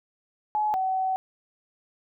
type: tone pair in turn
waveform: sine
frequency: 849 / 756.4 Hz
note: G#5 / F#5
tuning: +38 / +38 cents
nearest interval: major second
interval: 200 cents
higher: first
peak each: -22 / -23 dBFS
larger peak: first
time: 0.55-0.74 / 0.74-1.16 s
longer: second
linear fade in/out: 0 ms
effects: none